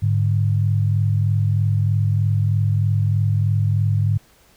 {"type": "tone pair together", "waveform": "sine", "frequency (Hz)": [103.64, 146.83], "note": ["G#2", "D3"], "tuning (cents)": [-3, 0], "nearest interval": "tritone", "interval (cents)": 603, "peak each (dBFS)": [-16, -22], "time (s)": [0.02, 4.18], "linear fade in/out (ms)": 10, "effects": ["pink hiss -54 dBFS RMS until 4.56 s"]}